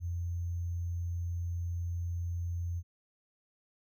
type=tone with sample-and-hold; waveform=sine; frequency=86.2 Hz; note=F2; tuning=22 cents flat; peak=-32 dBFS; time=0-2.83 s; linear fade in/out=50 ms; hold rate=6300 Hz; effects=none